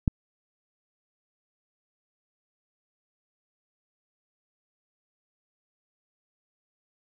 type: click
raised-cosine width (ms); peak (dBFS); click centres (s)
5; -9; 0.078
effects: none